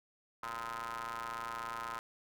sawtooth ring-modulated tone, 116.4 Hz, A#2, 2 cents flat, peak -32 dBFS, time 0.43-1.99 s, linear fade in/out 0 ms, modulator 1150 Hz, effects none

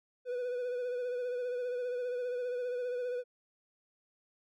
triangle tone with vibrato, 493.9 Hz, B4, in tune, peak -31 dBFS, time 0.25-3.24 s, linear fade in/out 50 ms, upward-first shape sine, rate 15 Hz, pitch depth 35 cents each way, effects none

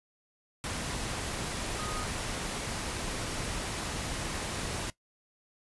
sine tone in noise, 1244.5 Hz, D#6, in tune, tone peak -39 dBFS, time 1.79-2.04 s, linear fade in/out 0 ms, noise pink, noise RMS -35 dBFS, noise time 0.64-4.9 s, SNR -7 dB, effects noise-tail reverb RT60 0.1 s tail -18 dB re dry + resampled to 24000 Hz

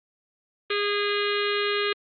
harmonic tone, 410 Hz, G#4, 22 cents flat, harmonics 1 / 3 / 4 / 5 / 6 / 7 / 8 / 9 / 10, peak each -26 / -31 / -32 / -33 / -34 / -34 / -35 / -36 / -36 dBFS, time 0.7-1.93 s, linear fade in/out 5 ms, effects Opus 24 kbps

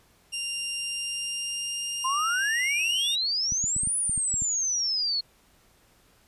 20% pulse tone with pitch glide, 2790 to 2821 Hz, F7 to F7, -2 to +17 cents, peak -24 dBFS, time 0.32-3.16 s, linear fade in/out 20 ms, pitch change +19 cents, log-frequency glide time 0.77-2.64 s
sine exponential two-way sweep, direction up then down, 1013 to 9950 to 4283 Hz, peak -24 dBFS, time 2.04-5.21 s, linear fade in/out 10 ms, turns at 3.96 s
clicks, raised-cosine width 5 ms, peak -24 dBFS, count 9, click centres 3.522 / 3.641 / 3.765 / 3.834 / 3.873 / 4.095 / 4.177 / 4.341 / 4.421 s
effects pink hiss -61 dBFS RMS until 6.27 s + resampled to 32000 Hz

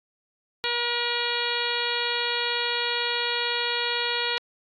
harmonic tone, 477.9 Hz, A#4, 43 cents sharp, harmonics 1 / 2 / 3 / 4 / 5 / 6 / 7 / 8 / 9, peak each -33 / -33 / -33 / -33 / -33 / -33 / -33 / -33 / -33 dBFS, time 0.64-4.38 s, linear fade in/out 0 ms, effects AAC 64 kbps

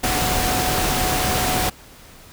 sine tone in noise, 738 Hz, F#5, 5 cents flat, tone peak -25 dBFS, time 0.03-1.7 s, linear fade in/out 10 ms, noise pink, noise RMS -21 dBFS, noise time 0.03-1.7 s, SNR -7 dB, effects pink hiss -45 dBFS RMS until 2.32 s

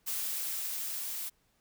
blue noise with level ramp, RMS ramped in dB -34 to -38 dBFS, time 0.06-1.3 s, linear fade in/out 20 ms, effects pink hiss -72 dBFS RMS until 1.6 s

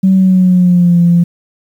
sine tone with pitch glide, 190 to 172.23 Hz, F#3 to F3, +46 to -24 cents, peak -4 dBFS, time 0.03-1.24 s, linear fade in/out 10 ms, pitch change -170 cents, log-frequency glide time 0.14-0.99 s, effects tanh soft clip ceiling 0 dBFS + 7-bit

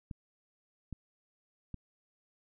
clicks, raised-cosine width 5 ms, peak -28 dBFS, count 3, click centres 0.112 / 0.927 / 1.743 s, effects none

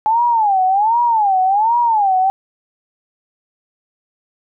sine tone with vibrato, 845 Hz, G#5, 30 cents sharp, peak -11 dBFS, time 0.06-2.3 s, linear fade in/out 0 ms, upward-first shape sine, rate 1.3 Hz, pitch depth 220 cents each way, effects none

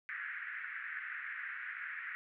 white band-pass noise, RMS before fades -43 dBFS, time 0.09-2.15 s, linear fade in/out 0 ms, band 1500 to 2000 Hz, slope 48 dB/octave, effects none

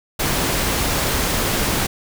pink noise, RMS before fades -20 dBFS, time 0.19-1.87 s, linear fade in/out 10 ms, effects none

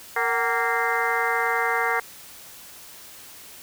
harmonic tone with a mistuned harmonic, 231.4 Hz, A#3, 13 cents flat, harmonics 2 / 3 / 4 / 5 / 6 / 7 / 8 / 9, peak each -29 / -29 / -29 / -29 / -29 / -29 / -29 / -29 dBFS, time 0.16-2 s, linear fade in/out 5 ms, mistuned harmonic 3, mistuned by +140 cents, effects white hiss -44 dBFS RMS until 3.62 s

